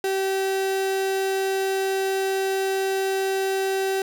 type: tone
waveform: 35% pulse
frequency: 385.4 Hz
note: G4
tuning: 29 cents flat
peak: -20 dBFS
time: 0.04-4.02 s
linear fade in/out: 2 ms
effects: none